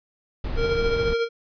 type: noise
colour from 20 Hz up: brown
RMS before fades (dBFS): -27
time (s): 0.44-1.14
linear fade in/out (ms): 5
type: tone with tremolo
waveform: square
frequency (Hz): 463.8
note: A#4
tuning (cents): -9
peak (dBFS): -20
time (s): 0.56-1.29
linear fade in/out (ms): 50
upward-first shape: triangle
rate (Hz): 14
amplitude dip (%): 45
effects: resampled to 11025 Hz